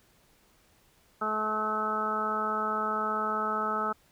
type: harmonic tone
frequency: 215.3 Hz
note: A3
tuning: 37 cents flat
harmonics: 1 / 2 / 3 / 4 / 5 / 6 / 7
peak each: -38 / -37 / -38 / -36 / -40 / -29 / -41 dBFS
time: 1.21-3.93 s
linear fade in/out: 10 ms
effects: pink hiss -64 dBFS RMS until 4.11 s